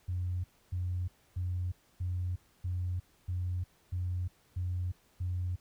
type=tone bursts; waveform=sine; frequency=90.1 Hz; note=F#2; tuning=45 cents flat; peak=-30 dBFS; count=9; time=0.08-5.56 s; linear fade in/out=10 ms; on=360 ms; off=280 ms; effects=tanh soft clip ceiling -26 dBFS + pink hiss -67 dBFS RMS until 5.6 s